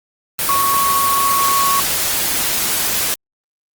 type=tone in noise; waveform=sine; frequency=1108.7 Hz; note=C#6; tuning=in tune; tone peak=-14 dBFS; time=0.49-1.8 s; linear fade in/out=0 ms; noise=white; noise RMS=-18 dBFS; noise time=0.39-3.14 s; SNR=+1 dB; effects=Opus 24 kbps